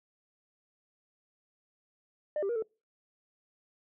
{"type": "tone with pitch steps", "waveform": "sine", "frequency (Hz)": [602, 394.6, 473.3, 441.8], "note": ["D5", "G4", "A#4", "A4"], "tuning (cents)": [43, 11, 26, 7], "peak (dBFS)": -27, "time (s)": [2.36, 2.624], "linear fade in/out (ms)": 2, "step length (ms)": 66, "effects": ["noise-tail reverb RT60 0.3 s tail -26 dB re dry", "tanh soft clip ceiling -27 dBFS"]}